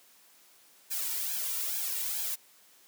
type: noise with flanger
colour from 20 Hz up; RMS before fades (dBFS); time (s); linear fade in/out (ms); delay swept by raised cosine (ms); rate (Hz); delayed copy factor
blue; -33; 0.9-2.36; 20; 1.2 to 2.16; 2.3; +1
effects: white hiss -60 dBFS RMS until 2.87 s + high-pass 200 Hz 12 dB/octave